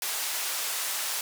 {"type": "band-pass noise", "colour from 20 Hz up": "white", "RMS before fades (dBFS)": -31, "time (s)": [0.02, 1.21], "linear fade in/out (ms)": 2, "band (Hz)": [650, 14000], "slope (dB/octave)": 12, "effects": []}